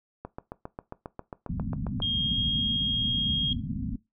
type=click train; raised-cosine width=1 ms; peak=-22 dBFS; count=14; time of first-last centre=0.25-2.002 s; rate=7.42 Hz
type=low-pass noise; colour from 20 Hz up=white; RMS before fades=-32 dBFS; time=1.49-3.96 s; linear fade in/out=5 ms; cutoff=260 Hz; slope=96 dB/octave
type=tone with pitch glide; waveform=sine; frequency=3235 to 3254 Hz; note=G#7 to G#7; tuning=-46 to -36 cents; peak=-25 dBFS; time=2.02-3.53 s; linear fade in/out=2 ms; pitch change=+10 cents; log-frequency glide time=2.19-2.38 s
effects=noise-tail reverb RT60 0.2 s tail -19 dB re dry